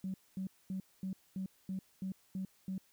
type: tone bursts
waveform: sine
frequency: 189.5 Hz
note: F#3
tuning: 42 cents sharp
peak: -35 dBFS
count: 9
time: 0.04-2.78 s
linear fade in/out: 2 ms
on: 100 ms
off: 230 ms
effects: tanh soft clip ceiling -31 dBFS + white hiss -69 dBFS RMS until 2.92 s